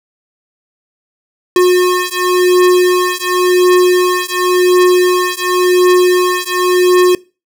square beating tone pair, 361.3 / 362.22 Hz, F#4 / F#4, -41 / -37 cents, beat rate 0.92 Hz, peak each -12 dBFS, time 1.56-7.15 s, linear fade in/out 2 ms, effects noise-tail reverb RT60 0.3 s tail -22 dB re dry

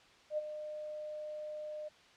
sine tone with ADSR envelope, 607 Hz, D#5, 43 cents flat, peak -30 dBFS, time 0.3-1.89 s, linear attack 77 ms, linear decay 26 ms, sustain -10 dB, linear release 15 ms, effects white hiss -61 dBFS RMS until 2.16 s + low-pass 4000 Hz 12 dB/octave

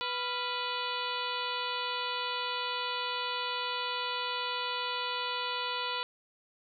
harmonic tone with a mistuned harmonic, 493.9 Hz, B4, in tune, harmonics 1 / 2 / 3 / 4 / 5 / 6 / 7 / 8 / 9, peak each -42 / -36 / -40 / -45 / -41 / -40 / -41 / -41 / -45 dBFS, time 0.01-6.03 s, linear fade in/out 0 ms, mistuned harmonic 3, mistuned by -110 cents, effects none

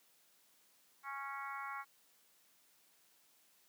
harmonic tone, 276.3 Hz, C#4, 6 cents flat, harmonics 3 / 4 / 5 / 6 / 7 / 8, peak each -49 / -45 / -47 / -55 / -52 / -51 dBFS, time 1.03-1.85 s, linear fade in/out 50 ms, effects white hiss -70 dBFS RMS until 3.68 s + high-pass 150 Hz 12 dB/octave

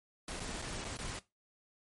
pink noise with dropouts, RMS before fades -41 dBFS, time 0.28-1.19 s, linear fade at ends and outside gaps 2 ms, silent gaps 0.397-0.402 / 0.618-0.622 / 0.846-0.849 / 0.971-0.988 s, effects noise-tail reverb RT60 0.2 s tail -17 dB re dry + MP3 48 kbps

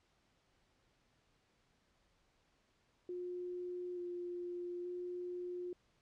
sine tone with pitch steps, 357.6 / 352.5 / 356.6 Hz, F4 / F4 / F4, +41 / +16 / +36 cents, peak -40 dBFS, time 3.09-5.73 s, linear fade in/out 2 ms, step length 880 ms, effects pink hiss -75 dBFS RMS until 6.01 s + low-pass 6000 Hz 12 dB/octave

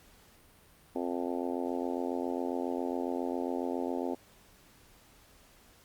harmonic tone, 87.31 Hz, F2, in tune, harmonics 3 / 4 / 5 / 6 / 7 / 8 / 9 / 10, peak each -35 / -37 / -39 / -41 / -42 / -43 / -44 / -45 dBFS, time 0.95-4.15 s, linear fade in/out 10 ms, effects pink hiss -60 dBFS RMS until 5.84 s + Opus 48 kbps

